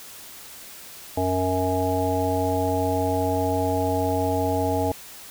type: harmonic tone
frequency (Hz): 92.5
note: F#2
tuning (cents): 0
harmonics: 1 / 3 / 5 / 7 / 9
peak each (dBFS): -27 / -27 / -27 / -27 / -27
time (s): 1.17-4.92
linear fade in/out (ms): 5
effects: white hiss -42 dBFS RMS until 5.3 s